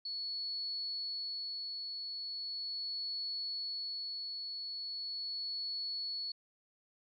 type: tone with tremolo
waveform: sine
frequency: 4400 Hz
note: C#8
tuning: 14 cents flat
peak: -36 dBFS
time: 0.05-6.32 s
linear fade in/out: 5 ms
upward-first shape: sine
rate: 0.39 Hz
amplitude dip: 30%
effects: none